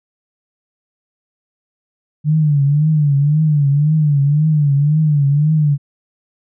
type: tone with vibrato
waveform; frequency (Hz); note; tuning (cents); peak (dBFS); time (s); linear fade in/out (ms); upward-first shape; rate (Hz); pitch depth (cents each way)
sine; 148; D3; +14; -10; 2.24-5.78; 50; triangle; 1.9; 120
effects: none